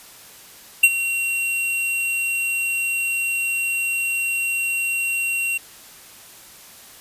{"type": "tone with ADSR envelope", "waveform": "square", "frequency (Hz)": 2743, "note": "F7", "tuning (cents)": -32, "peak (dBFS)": -7, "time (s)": [0.83, 5.58], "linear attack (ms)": 8, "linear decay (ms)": 47, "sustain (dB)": -14, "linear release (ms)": 10, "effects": ["white hiss -44 dBFS RMS until 7 s", "resampled to 32000 Hz"]}